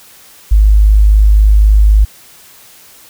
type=tone; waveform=sine; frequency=51.9 Hz; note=G#1; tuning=in tune; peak=-3 dBFS; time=0.51-2.05 s; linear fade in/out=10 ms; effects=white hiss -40 dBFS RMS until 3.09 s